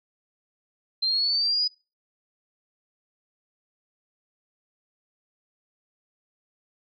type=linear sweep; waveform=sine; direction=up; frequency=4107 to 4978 Hz; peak=-21 dBFS; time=1.02-1.68 s; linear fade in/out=10 ms; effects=noise-tail reverb RT60 0.3 s tail -24 dB re dry